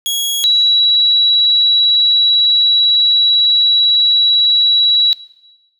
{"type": "tone pair in turn", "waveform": ["sawtooth", "sine"], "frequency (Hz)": [3322, 3906], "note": ["G#7", "B7"], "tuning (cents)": [0, -20], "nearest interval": "minor third", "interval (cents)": 280, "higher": "second", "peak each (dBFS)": [-12, -8], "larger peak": "second", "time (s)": [[0.06, 0.44], [0.44, 5.13]], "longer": "second", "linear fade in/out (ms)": 0, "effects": ["noise-tail reverb RT60 1.0 s tail -18 dB re dry"]}